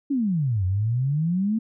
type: exponential two-way sweep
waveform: sine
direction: down then up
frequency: 293.7 to 89.6 to 229.3 Hz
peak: -20 dBFS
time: 0.1-1.59 s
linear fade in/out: 10 ms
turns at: 0.65 s
effects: none